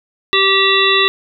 harmonic tone, 388.6 Hz, G4, 15 cents flat, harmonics 1 / 3 / 5 / 7 / 9 / 10, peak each -17 / -17 / -17 / -17 / -17 / -17 dBFS, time 0.33-1.08 s, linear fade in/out 0 ms, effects none

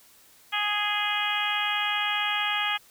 harmonic tone with a mistuned harmonic, 415.3 Hz, G#4, in tune, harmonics 2 / 3 / 4 / 5 / 6 / 7 / 8, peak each -32 / -32 / -32 / -32 / -32 / -32 / -32 dBFS, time 0.52-2.78 s, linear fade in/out 20 ms, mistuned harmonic 8, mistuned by -29 cents, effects white hiss -56 dBFS RMS until 2.9 s

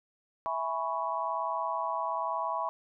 sine chord, C# minor seventh, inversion first, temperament equal, 659.3 / 830.6 / 987.8 / 1108.7 Hz, E5 / G#5 / B5 / C#6, 0 / 0 / 0 / 0 cents, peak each -36 / -37 / -33 / -35 dBFS, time 0.46-2.69 s, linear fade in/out 0 ms, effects none

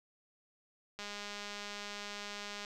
click train, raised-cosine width 0.2 ms, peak -26 dBFS, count 341, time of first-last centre 0.99-2.649 s, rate 205 Hz, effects none

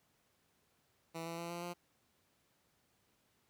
10% pulse tone with pitch steps, 164.81 / 167.3 / 169.84 / 172.41 / 175.01 Hz, E3 / E3 / F3 / F3 / F3, 0 / +26 / -48 / -22 / +4 cents, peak -33 dBFS, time 1.14-1.74 s, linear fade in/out 20 ms, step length 120 ms, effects pink hiss -75 dBFS RMS until 3.49 s + high-pass 80 Hz 12 dB/octave

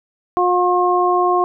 harmonic tone, 358.4 Hz, F4, 45 cents sharp, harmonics 1 / 2 / 3, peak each -17 / -17 / -17 dBFS, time 0.37-1.44 s, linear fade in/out 0 ms, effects none

